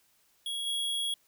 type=tone with level steps; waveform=square; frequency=3322 Hz; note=G#7; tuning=in tune; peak=-33 / -30 dBFS; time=0.46-1.14 s; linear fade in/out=2 ms; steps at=0.66 s; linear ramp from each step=10 ms; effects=white hiss -68 dBFS RMS until 1.27 s